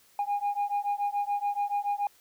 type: beating tone pair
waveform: sine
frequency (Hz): 812 / 819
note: G#5 / G#5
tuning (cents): -39 / -24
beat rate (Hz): 7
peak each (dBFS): -28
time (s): 0.19-2.07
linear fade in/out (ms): 2
effects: tanh soft clip ceiling -23 dBFS + white hiss -61 dBFS RMS until 2.2 s